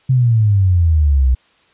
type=exponential sweep; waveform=sine; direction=down; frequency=132.7 to 61.74 Hz; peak=-9 dBFS; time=0.09-1.35 s; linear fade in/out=10 ms; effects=white hiss -54 dBFS RMS until 1.73 s + resampled to 8000 Hz